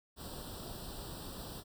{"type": "noise with comb filter", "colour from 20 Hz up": "pink", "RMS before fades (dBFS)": -45, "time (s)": [0.16, 1.64], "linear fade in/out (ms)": 50, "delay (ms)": 0.23, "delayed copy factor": 0.9, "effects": []}